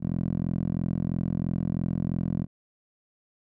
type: tone with band-pass filter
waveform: 10% pulse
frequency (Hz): 43.01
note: F1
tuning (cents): -26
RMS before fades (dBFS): -28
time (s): 0-2.47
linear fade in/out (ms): 50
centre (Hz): 180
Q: 1.6
effects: none